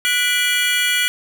square tone cluster, 1466 / 1991 / 2354 / 2920 / 3330 Hz, F#6 / B6 / D7 / F#7 / G#7, -16 / +14 / +3 / -24 / +4 cents, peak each -23 dBFS, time 0.05-1.08 s, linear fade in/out 0 ms, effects none

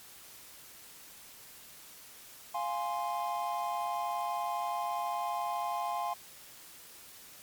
triangle chord, F minor, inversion none, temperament equal, 698.5 / 830.6 / 1046.5 Hz, F5 / Ab5 / C6, 0 / 0 / 0 cents, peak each -34 dBFS, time 2.54-6.14 s, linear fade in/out 10 ms, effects white hiss -52 dBFS RMS until 7.42 s + MP3 96 kbps

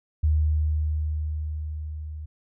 sine tone with level ramp, 76.7 Hz, D#2, 24 cents flat, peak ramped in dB -17 to -33 dBFS, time 0.23-2.26 s, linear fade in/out 10 ms, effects none

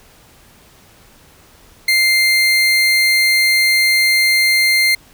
30% pulse tone, 2100 Hz, C7, 6 cents sharp, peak -8 dBFS, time 1.88-4.95 s, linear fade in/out 5 ms, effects pink hiss -47 dBFS RMS until 5.13 s

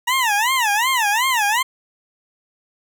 20% pulse tone with vibrato, 930 Hz, A#5, 4 cents flat, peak -11 dBFS, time 0.07-1.63 s, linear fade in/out 10 ms, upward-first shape sine, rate 2.7 Hz, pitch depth 240 cents each way, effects none

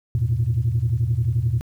sine tone cluster, 82.7 / 110.8 / 122.2 Hz, E2 / A2 / B2, +6 / +13 / -18 cents, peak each -26 / -21 / -20 dBFS, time 0.15-1.61 s, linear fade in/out 0 ms, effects tanh soft clip ceiling -12 dBFS + 9-bit

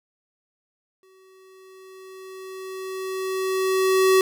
square tone with exponential growth, 378.6 Hz, F#4, 40 cents sharp, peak -14 dBFS, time 1.03-4.21 s, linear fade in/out 1 ms, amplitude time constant 690 ms, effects none

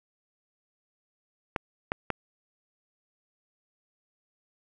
clicks, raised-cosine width 0.5 ms, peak -12 dBFS, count 3, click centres 1.562 / 1.919 / 2.103 s, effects none

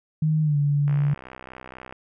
sine tone with pitch glide, 155.56 to 144.31 Hz, D#3 to D3, 0 to -30 cents, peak -18 dBFS, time 0.22-1.14 s, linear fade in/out 5 ms, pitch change -130 cents, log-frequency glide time 0.42-0.57 s
click train, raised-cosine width 0.5 ms, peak -24 dBFS, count 68, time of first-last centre 0.88-1.925 s, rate 64.1 Hz
effects none

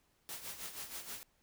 white noise with tremolo, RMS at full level -43 dBFS, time 0.29-1.23 s, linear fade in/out 0 ms, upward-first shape sine, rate 6.3 Hz, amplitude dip 65%, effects pink hiss -74 dBFS RMS until 1.42 s

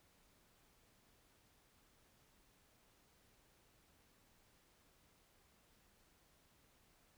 silence, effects pink hiss -72 dBFS RMS until 7.17 s

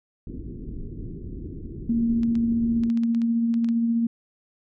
pink low-pass noise, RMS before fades -35 dBFS, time 0.27-2.89 s, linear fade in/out 2 ms, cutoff 380 Hz, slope 48 dB/octave
sine tone with tremolo, 231.6 Hz, A#3, 11 cents flat, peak -18 dBFS, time 1.89-4.07 s, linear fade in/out 5 ms, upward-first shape triangle, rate 15 Hz, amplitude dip 30%
clicks, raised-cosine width 0.2 ms, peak -26 dBFS, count 11, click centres 2.233 / 2.354 / 2.836 / 2.901 / 2.974 / 3.035 / 3.148 / 3.218 / 3.541 / 3.645 / 3.688 s
effects none

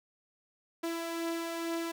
sawtooth beating tone pair, 331.5 / 333.7 Hz, E4 / E4, +10 / +21 cents, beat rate 2.2 Hz, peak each -38 / -30 dBFS, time 0.83-1.92 s, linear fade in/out 10 ms, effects none

